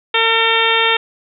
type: harmonic tone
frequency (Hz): 453.4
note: A#4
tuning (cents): -48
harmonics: 1 / 2 / 3 / 4 / 5 / 6 / 7 / 8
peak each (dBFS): -20 / -20 / -20 / -20 / -20 / -20 / -20 / -20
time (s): 0.14-0.97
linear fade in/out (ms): 5
effects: none